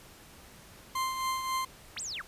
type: tone with tremolo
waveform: 40% pulse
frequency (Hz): 1046.5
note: C6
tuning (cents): 0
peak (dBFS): -27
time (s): 0.95-1.65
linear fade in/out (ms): 5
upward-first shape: triangle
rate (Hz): 3.7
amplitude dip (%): 55
type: linear two-way sweep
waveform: sine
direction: up then down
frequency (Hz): 327.1 to 8372 to 943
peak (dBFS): -35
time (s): 1.96-2.22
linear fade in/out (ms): 10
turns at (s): 2.01
effects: pink hiss -53 dBFS RMS until 2.27 s + resampled to 32000 Hz

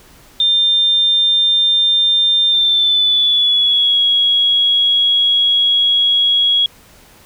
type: tone with pitch glide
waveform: sine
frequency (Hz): 3600 to 3320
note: A7 to G#7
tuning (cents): +39 to -1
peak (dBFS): -10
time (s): 0.4-6.66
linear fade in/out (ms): 2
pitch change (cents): -140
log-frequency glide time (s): 2.5-3.99
effects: pink hiss -45 dBFS RMS until 7.25 s

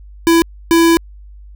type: tone pair in turn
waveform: square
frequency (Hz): 333.1 / 333.1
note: E4 / E4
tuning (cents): +18 / +18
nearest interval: unison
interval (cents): 0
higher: neither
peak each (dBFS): -8 / -8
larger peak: neither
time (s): 0.27-0.42 / 0.71-0.97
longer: second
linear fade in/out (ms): 0
effects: added 50 Hz sine -34 dBFS peak until 1.55 s

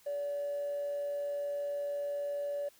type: tone with amplitude modulation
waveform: triangle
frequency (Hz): 574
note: D5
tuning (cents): -40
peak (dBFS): -28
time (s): 0.06-2.69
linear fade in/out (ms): 10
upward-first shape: sine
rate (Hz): 162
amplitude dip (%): 30
effects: tanh soft clip ceiling -30 dBFS + white hiss -63 dBFS RMS until 2.79 s

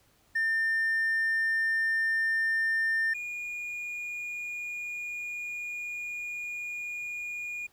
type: tone pair in turn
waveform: triangle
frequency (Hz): 1800 / 2436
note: A6 / D#7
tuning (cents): +39 / -37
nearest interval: perfect fourth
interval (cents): 524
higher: second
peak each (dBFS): -22 / -32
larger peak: first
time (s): 0.35-3.14 / 3.14-7.67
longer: second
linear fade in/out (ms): 10
effects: tanh soft clip ceiling -20 dBFS + pink hiss -65 dBFS RMS until 7.72 s

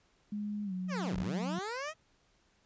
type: tone with pitch glide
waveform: sine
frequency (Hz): 207.7 to 183.97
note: G#3 to F#3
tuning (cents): 0 to -10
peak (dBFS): -34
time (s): 0.32-1.59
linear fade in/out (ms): 5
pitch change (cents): -210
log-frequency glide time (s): 0.64-0.73
type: linear two-way sweep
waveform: 15% pulse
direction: down then up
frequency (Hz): 650 to 30 to 650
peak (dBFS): -30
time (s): 0.88-1.94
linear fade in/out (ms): 50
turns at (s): 1.17
effects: pink hiss -70 dBFS RMS until 2.65 s + resampled to 16000 Hz

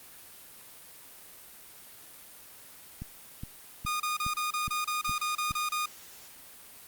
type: click train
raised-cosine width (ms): 5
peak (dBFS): -25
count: 7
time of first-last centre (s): 3.02-5.51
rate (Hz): 2.41
type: tone bursts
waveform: sawtooth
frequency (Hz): 1226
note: D#6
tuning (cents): -26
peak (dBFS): -25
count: 12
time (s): 3.86-5.859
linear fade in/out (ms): 5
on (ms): 140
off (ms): 29
effects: white hiss -50 dBFS RMS until 6.87 s + Opus 32 kbps

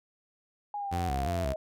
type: linear sweep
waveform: sine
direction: down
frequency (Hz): 830.6 to 626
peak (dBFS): -32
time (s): 0.74-1.56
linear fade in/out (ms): 2
type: tone with vibrato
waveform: sawtooth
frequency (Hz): 77.1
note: D#2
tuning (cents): -15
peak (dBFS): -26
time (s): 0.91-1.54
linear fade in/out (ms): 20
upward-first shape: square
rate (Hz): 2.8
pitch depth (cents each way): 230
effects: none

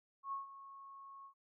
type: tone with ADSR envelope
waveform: sine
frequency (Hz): 1097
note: C#6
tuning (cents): -18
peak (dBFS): -37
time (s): 0.23-1.34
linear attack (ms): 92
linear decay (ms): 140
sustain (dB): -14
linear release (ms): 87
effects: none

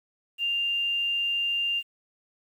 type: tone with quantisation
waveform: sine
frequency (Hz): 2794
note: F7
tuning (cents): 0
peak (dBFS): -24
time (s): 0.38-1.83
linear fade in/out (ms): 50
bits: 9
effects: none

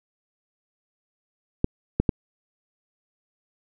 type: clicks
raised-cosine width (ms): 3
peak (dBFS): -6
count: 3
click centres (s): 1.644 / 2 / 2.092
effects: none

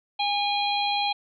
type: harmonic tone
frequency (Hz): 816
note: G#5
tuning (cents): -31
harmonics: 1 / 3 / 4 / 5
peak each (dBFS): -25 / -31 / -30 / -30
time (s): 0.19-1.13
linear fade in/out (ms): 10
effects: none

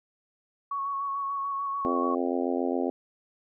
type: tone with vibrato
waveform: sine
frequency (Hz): 1111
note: C#6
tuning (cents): +4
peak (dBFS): -28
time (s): 0.71-2.15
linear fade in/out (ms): 5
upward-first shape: square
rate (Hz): 6.8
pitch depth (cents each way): 17
type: harmonic tone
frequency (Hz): 87.31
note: F2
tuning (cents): 0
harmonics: 3 / 4 / 5 / 6 / 7 / 8 / 9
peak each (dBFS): -29 / -31 / -33 / -35 / -36 / -37 / -38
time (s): 1.85-2.9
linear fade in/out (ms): 0
effects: none

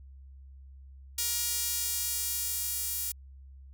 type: tone with high-pass filter sweep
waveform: sawtooth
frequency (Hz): 473.6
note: A#4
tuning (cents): +27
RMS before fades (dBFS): -32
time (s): 1.18-3.12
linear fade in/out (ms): 5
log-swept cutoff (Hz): 6100 to 9600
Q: 0.74
effects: added 67 Hz sine -47 dBFS peak until 3.73 s

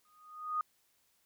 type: tone with exponential growth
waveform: sine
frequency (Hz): 1238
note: D#6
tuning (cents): -9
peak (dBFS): -28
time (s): 0.05-0.61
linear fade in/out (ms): 2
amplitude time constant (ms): 120
effects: white hiss -73 dBFS RMS until 1.25 s

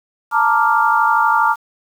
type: chord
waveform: sine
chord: Bb major seventh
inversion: third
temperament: equal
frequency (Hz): 880 / 932.3 / 1174.7 / 1396.9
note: A5 / Bb5 / D6 / F6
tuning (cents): 0 / 0 / 0 / 0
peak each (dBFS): -17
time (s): 0.31-1.56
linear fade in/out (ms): 50
effects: 7-bit

